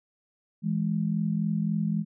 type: tone pair together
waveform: sine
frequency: 164.81 / 208.5 Hz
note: E3 / G#3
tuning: 0 / +7 cents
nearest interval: major third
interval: 407 cents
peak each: -27 dBFS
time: 0.62-2.05 s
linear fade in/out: 50 ms
effects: none